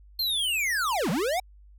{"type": "linear two-way sweep", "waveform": "square", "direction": "down then up", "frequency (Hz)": [4274, 146.83, 777], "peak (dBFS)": -25, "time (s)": [0.19, 1.4], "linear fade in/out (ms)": 5, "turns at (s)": 1.1, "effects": ["added 50 Hz sine -49 dBFS peak until 1.78 s"]}